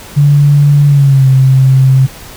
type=tone with pitch glide; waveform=sine; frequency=144.4 to 132.42 Hz; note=D3 to C3; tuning=-29 to +21 cents; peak=-3 dBFS; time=0.16-2.07 s; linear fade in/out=20 ms; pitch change=-150 cents; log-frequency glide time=0.87-1.27 s; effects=pink hiss -31 dBFS RMS until 2.36 s